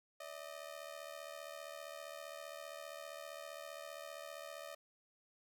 sawtooth ring-modulated tone, 613 Hz, D#5, 26 cents flat, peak -40 dBFS, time 0.2-4.75 s, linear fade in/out 5 ms, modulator 37.6 Hz, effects none

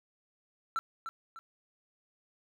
triangle tone with echo, 1339 Hz, E6, 27 cents sharp, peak -27 dBFS, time 0.76-0.79 s, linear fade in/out 0 ms, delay 300 ms, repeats 2, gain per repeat -8 dB, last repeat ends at 1.39 s, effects none

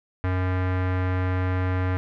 square tone with low-pass filter, 92.1 Hz, F#2, 7 cents flat, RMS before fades -24 dBFS, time 0.24-1.97 s, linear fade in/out 0 ms, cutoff 1800 Hz, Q 1.8, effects none

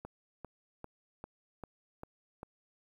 click train, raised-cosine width 1 ms, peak -29 dBFS, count 7, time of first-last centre 0.05-2.431 s, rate 2.52 Hz, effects 10-bit

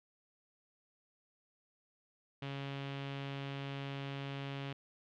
sawtooth tone with low-pass filter, 138.59 Hz, C#3, in tune, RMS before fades -42 dBFS, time 2.42-4.73 s, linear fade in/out 5 ms, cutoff 3100 Hz, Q 2.6, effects none

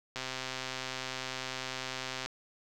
click train, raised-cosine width 0.2 ms, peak -19 dBFS, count 274, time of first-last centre 0.16-2.26 s, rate 130 Hz, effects none

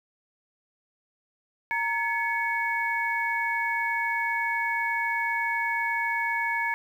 sine tone cluster, 928 / 1708 / 2223 Hz, A#5 / G#6 / C#7, -8 / +48 / +4 cents, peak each -29 dBFS, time 1.71-6.74 s, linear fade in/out 0 ms, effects 9-bit

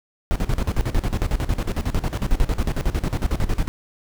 brown noise with tremolo, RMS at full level -19 dBFS, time 0.31-3.68 s, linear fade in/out 0 ms, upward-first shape square, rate 11 Hz, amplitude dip 80%, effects none

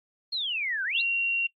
sine exponential two-way sweep, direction down then up, 4358 to 1480 to 4358 Hz, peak -27 dBFS, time 0.32-1.02 s, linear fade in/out 10 ms, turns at 0.84 s
sine tone, 2751 Hz, F7, 27 cents flat, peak -23 dBFS, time 0.94-1.47 s, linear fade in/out 10 ms
effects noise-tail reverb RT60 0.1 s tail -20 dB re dry + AAC 32 kbps

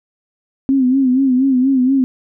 sine tone with vibrato, 261.6 Hz, C4, in tune, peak -10 dBFS, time 0.69-2.04 s, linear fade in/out 0 ms, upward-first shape sine, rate 4.2 Hz, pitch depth 81 cents each way, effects none

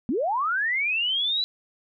sine linear sweep, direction up, 207.7 to 4000 Hz, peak -22 dBFS, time 0.09-1.44 s, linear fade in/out 0 ms, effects none

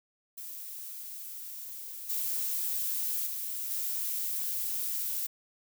violet noise with level steps, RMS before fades -42 / -32 / -36 / -33 dBFS, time 0.37-5.27 s, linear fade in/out 10 ms, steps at 2.09 / 3.26 / 3.7 s, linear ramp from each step 10 ms, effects none

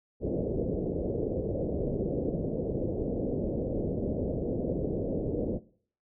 white low-pass noise, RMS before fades -31 dBFS, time 0.2-5.6 s, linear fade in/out 50 ms, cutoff 550 Hz, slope 48 dB/octave, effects noise-tail reverb RT60 0.5 s tail -19 dB re dry

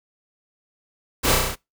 pink noise with echo, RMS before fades -20 dBFS, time 1.23-1.36 s, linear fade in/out 20 ms, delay 33 ms, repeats 6, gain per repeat -2 dB, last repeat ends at 1.558 s, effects noise-tail reverb RT60 0.2 s tail -23 dB re dry

